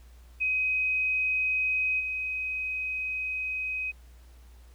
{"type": "tone with level steps", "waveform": "sine", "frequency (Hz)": 2522, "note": "D#7", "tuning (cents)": 23, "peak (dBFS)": [-24, -29], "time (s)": [0.4, 3.92], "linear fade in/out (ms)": 20, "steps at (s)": 1.99, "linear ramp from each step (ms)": 20, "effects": ["added 60 Hz sine -49 dBFS peak until 4.74 s", "pink hiss -62 dBFS RMS until 4.74 s"]}